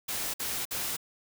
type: noise bursts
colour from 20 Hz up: white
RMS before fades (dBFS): -33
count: 3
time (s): 0.08-0.968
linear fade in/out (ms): 10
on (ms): 260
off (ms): 54
effects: none